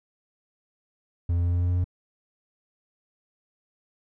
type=tone with pitch steps; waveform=triangle; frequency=86 / 86.6 / 87.2 / 87.81 / 88.42 / 89.03 / 89.65 Hz; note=F2 / F2 / F2 / F2 / F2 / F2 / F2; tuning=-26 / -14 / -2 / +10 / +22 / +34 / +46 cents; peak=-19 dBFS; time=1.29-1.843 s; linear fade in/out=5 ms; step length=79 ms; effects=none